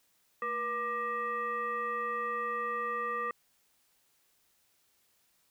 sine tone with frequency modulation, 1187 Hz, D6, 18 cents sharp, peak -31 dBFS, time 0.42-3.31 s, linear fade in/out 2 ms, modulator 706 Hz, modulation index 0.92, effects white hiss -71 dBFS RMS until 5.5 s

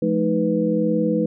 sine tone cluster, 174.2 / 215.5 / 313.8 / 493.5 Hz, F3 / A3 / D#4 / B4, -4 / -36 / +15 / -1 cents, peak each -24 / -22 / -23 / -22 dBFS, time 0.02-1.26 s, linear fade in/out 5 ms, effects none

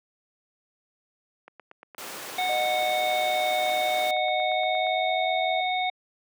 click train, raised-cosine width 0.5 ms, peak -29 dBFS, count 30, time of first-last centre 1.48-4.868 s, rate 8.56 Hz
pink noise, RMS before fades -36 dBFS, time 1.98-4.11 s, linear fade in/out 2 ms
harmonic tone, 737 Hz, F#5, 7 cents flat, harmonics 1 / 3 / 5, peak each -25 / -30 / -32 dBFS, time 2.38-5.9 s, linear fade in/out 5 ms
sine tone with pitch glide, 617 to 651.8 Hz, D#5 to E5, -15 to -20 cents, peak -27 dBFS, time 2.49-5.61 s, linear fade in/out 5 ms, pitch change +95 cents, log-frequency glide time 4.35-5.34 s
effects high-pass 400 Hz 12 dB/octave

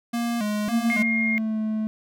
square tone with vibrato, 222.1 Hz, A3, 16 cents sharp, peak -24 dBFS, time 0.13-1.03 s, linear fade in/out 10 ms, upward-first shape square, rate 1.8 Hz, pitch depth 100 cents each way
triangle tone with pitch glide, 226.6 to 217.1 Hz, A#3 to A3, -49 to -23 cents, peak -21 dBFS, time 0.68-1.87 s, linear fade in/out 0 ms, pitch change -74 cents, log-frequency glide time 1.05-1.6 s
sine tone, 2132 Hz, C7, 32 cents sharp, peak -22 dBFS, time 0.9-1.38 s, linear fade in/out 0 ms
effects none

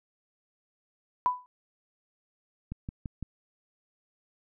sine tone with exponential decay, 995 Hz, B5, 13 cents sharp, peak -18 dBFS, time 1.26-1.46 s, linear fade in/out 0 ms, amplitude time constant 42 ms
click train, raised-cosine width 5 ms, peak -23 dBFS, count 4, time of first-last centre 2.72-3.227 s, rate 5.92 Hz
effects none

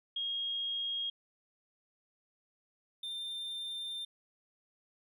sine / triangle tone pair in turn, 3262 / 3595 Hz, G#7 / A7, -32 / +36 cents, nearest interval major second, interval 168 cents, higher second, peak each -33 / -36 dBFS, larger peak first, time 0.16-1.1 / 3.03-4.05 s, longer second, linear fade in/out 5 ms, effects none

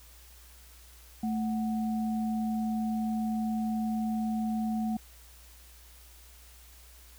sine tone pair together, 220 / 740 Hz, A3 / F#5, 0 / 0 cents, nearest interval octave + major sixth, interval 2100 cents, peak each -28 / -38 dBFS, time 1.23-4.97 s, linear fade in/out 5 ms, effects added 60 Hz sine -53 dBFS peak until 7.18 s + white hiss -56 dBFS RMS until 7.18 s

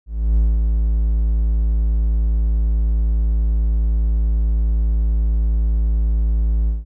triangle tone with ADSR envelope, 54.7 Hz, A1, 9 cents flat, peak -9 dBFS, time 0.06-6.85 s, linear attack 310 ms, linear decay 200 ms, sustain -3 dB, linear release 170 ms, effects none

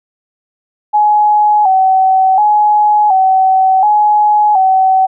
sine tone with vibrato, 799 Hz, G5, 33 cents sharp, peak -6 dBFS, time 0.93-5.07 s, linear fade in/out 20 ms, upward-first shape square, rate 0.69 Hz, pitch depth 88 cents each way, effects none

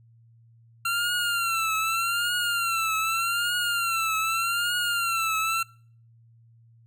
25% pulse tone with vibrato, 1369 Hz, F6, 35 cents flat, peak -20 dBFS, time 0.85-5.63 s, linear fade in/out 5 ms, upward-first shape triangle, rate 0.83 Hz, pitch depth 98 cents each way, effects noise-tail reverb RT60 0.5 s tail -24 dB re dry + added 115 Hz sine -53 dBFS peak until 6.86 s

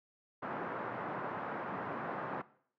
white band-pass noise, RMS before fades -40 dBFS, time 0.42-2.42 s, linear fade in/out 10 ms, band 130 to 1400 Hz, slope 24 dB/octave, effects noise-tail reverb RT60 0.6 s tail -19 dB re dry

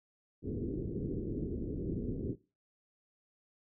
white low-pass noise, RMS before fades -37 dBFS, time 0.42-2.36 s, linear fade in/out 50 ms, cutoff 410 Hz, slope 48 dB/octave, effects noise-tail reverb RT60 0.3 s tail -20 dB re dry

